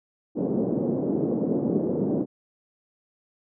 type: band-pass noise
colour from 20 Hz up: pink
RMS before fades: -25 dBFS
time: 0.35-2.26 s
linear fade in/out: 50 ms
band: 180 to 480 Hz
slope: 24 dB/octave
effects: none